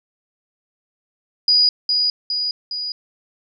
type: tone with echo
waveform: sine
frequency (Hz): 4911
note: D#8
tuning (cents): -23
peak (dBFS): -11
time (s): 1.48-1.69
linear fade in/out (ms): 2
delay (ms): 410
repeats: 3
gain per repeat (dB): -4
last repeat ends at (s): 2.92
effects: none